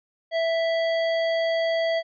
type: tone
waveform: square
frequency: 659.3 Hz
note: E5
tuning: in tune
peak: -22 dBFS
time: 0.31-2.03 s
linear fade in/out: 50 ms
effects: resampled to 11025 Hz